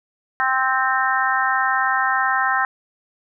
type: harmonic tone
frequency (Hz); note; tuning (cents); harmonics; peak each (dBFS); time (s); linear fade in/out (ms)
261.6; C4; 0; 3 / 4 / 5 / 6 / 7; -23 / -23 / -23 / -23 / -23; 0.4-2.65; 0
effects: none